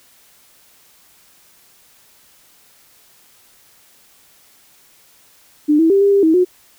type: tone with pitch steps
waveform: sine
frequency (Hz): 298.8 / 325.2 / 394.3 / 400.6 / 397.9 / 320.2 / 362.9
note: D4 / E4 / G4 / G4 / G4 / D#4 / F#4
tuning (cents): +30 / -23 / +10 / +38 / +26 / +50 / -34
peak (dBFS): -9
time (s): 5.68-6.45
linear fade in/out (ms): 20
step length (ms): 110
effects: white hiss -51 dBFS RMS until 6.78 s